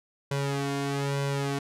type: tone with flanger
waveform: sawtooth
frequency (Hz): 139.8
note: C#3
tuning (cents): +15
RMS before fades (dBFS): -29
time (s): 0.31-1.59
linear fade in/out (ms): 5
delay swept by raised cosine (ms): 2 to 2.81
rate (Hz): 1.1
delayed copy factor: +1
effects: low-pass 10000 Hz 12 dB/octave